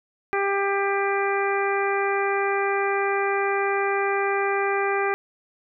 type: harmonic tone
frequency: 396.9 Hz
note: G4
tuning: 22 cents sharp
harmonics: 1 / 2 / 3 / 4 / 5 / 6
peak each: -24 / -27 / -29 / -30 / -31 / -32 dBFS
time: 0.33-5.14 s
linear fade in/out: 0 ms
effects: none